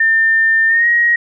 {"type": "tone with pitch glide", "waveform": "sine", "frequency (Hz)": [1800, 1888.4], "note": ["A6", "A#6"], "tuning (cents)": [39, 22], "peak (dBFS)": -9, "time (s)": [0, 1.16], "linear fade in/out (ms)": 5, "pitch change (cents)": 83, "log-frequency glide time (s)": [0.68, 0.87], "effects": []}